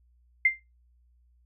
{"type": "tone with exponential decay", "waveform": "sine", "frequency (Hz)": 2093, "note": "C7", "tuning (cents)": 0, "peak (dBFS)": -15, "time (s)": [0.45, 0.6], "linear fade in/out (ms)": 5, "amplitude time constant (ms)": 31, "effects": ["noise-tail reverb RT60 0.2 s tail -19 dB re dry", "added 60 Hz sine -60 dBFS peak until 1.45 s"]}